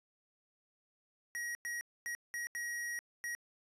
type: tone bursts at uneven times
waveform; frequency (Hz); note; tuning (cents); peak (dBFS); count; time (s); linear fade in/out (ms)
square; 1900; A#6; +33; -38; 6; 1.35-1.55 / 1.65-1.81 / 2.06-2.15 / 2.34-2.47 / 2.55-2.99 / 3.24-3.35; 0
effects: resampled to 32000 Hz